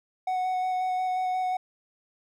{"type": "tone with vibrato", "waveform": "triangle", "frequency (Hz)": 740, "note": "F#5", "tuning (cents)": 0, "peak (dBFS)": -23, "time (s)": [0.27, 1.57], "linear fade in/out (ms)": 5, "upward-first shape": "square", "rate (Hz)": 5.6, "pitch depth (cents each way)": 9, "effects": []}